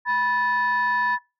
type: tone pair together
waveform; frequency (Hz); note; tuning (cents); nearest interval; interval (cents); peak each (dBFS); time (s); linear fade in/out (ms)
sine; 980 / 1746.2; B5 / A6; -14 / -14; minor seventh; 1000; -21; 0.05-1.19; 50
effects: noise-tail reverb RT60 0.3 s tail -24 dB re dry + tanh soft clip ceiling -15 dBFS